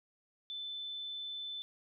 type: tone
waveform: sine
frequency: 3520 Hz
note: A7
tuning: in tune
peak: -39 dBFS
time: 0.5-1.62 s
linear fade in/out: 0 ms
effects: none